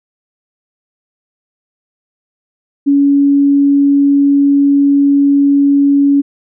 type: tone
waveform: sine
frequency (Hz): 281.6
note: C#4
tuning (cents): +27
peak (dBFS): -6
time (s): 2.86-6.22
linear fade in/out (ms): 20
effects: none